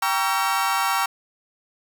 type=chord; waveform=35% pulse; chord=G diminished seventh; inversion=none; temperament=just; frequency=784 / 940.8 / 1128.9 / 1354.7 Hz; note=G5 / Bb5 / Db6 / Fb6; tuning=0 / +16 / +31 / +47 cents; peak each=-24 dBFS; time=0.02-1.06 s; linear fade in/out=5 ms; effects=none